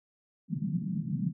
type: band-pass noise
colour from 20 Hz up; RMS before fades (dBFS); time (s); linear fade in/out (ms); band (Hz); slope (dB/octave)
white; -32; 0.48-1.33; 50; 140 to 210; 48
effects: none